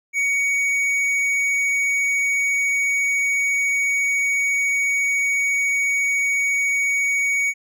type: tone with hard clipping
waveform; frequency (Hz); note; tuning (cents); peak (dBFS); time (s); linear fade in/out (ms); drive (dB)
triangle; 2243; C#7; +20; -19; 0.13-7.54; 50; 10
effects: none